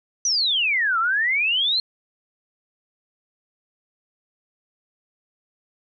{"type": "exponential two-way sweep", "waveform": "sine", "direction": "down then up", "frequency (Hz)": [6090, 1291, 4264], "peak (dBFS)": -18, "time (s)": [0.25, 1.8], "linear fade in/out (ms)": 2, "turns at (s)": 0.99, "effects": []}